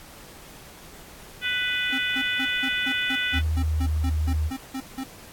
harmonic tone, 496.3 Hz, B4, 8 cents sharp, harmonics 3 / 4 / 5 / 6 / 7, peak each -28 / -29 / -30 / -31 / -31 dBFS, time 1.41-3.42 s, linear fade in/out 50 ms
square tone bursts, 264.6 Hz, C4, 20 cents sharp, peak -29 dBFS, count 14, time 1.92-5.04 s, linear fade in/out 10 ms, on 65 ms, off 170 ms
sine tone with pitch glide, 78.5 to 77.42 Hz, D#2 to D#2, +16 to -8 cents, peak -21 dBFS, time 3.32-4.51 s, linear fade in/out 50 ms, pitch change -24 cents, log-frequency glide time 3.63-3.79 s
effects pink hiss -46 dBFS RMS until 5.32 s + AAC 64 kbps

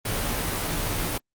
pink noise with comb filter, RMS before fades -27 dBFS, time 0.05-1.18 s, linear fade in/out 5 ms, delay 15 ms, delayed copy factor -1, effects Opus 32 kbps

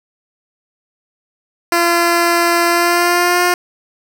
10% pulse tone with pitch glide, 342.5 to 355.2 Hz, F4 to F4, -34 to +29 cents, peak -3 dBFS, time 1.72-3.54 s, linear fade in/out 2 ms, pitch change +63 cents, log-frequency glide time 2.67-3.42 s, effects none

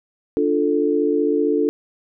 sine chord, D minor, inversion none, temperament equal, 293.7 / 349.2 / 440 Hz, D4 / F4 / A4, 0 / 0 / 0 cents, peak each -20 / -22 / -19 dBFS, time 0.37-1.69 s, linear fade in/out 0 ms, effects none

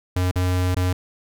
square tone with dropouts, 90.9 Hz, F#2, 30 cents flat, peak -19 dBFS, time 0.16-0.93 s, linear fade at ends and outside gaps 5 ms, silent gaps 0.313-0.357 / 0.747-0.765 s, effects none

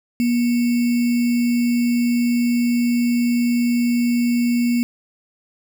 sine tone with sample-and-hold, 239.6 Hz, A#3, 48 cents sharp, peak -15 dBFS, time 0.2-4.83 s, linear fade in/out 0 ms, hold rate 2450 Hz, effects none

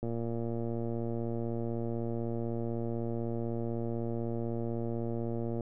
click train, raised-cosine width 2 ms, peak -23 dBFS, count 648, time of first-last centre 0.03-5.608 s, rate 116 Hz, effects none

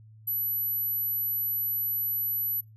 sine tone, 11840 Hz, F#9, in tune, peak -26 dBFS, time 0.27-2.61 s, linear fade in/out 10 ms, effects noise-tail reverb RT60 0.2 s tail -23 dB re dry + added 109 Hz sine -49 dBFS peak until 2.76 s

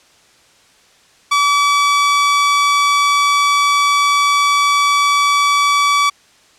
sawtooth tone, 1147 Hz, D6, 41 cents flat, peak -7 dBFS, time 1.31-6.1 s, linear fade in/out 10 ms, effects white hiss -50 dBFS RMS until 6.58 s + low-pass 7000 Hz 12 dB/octave

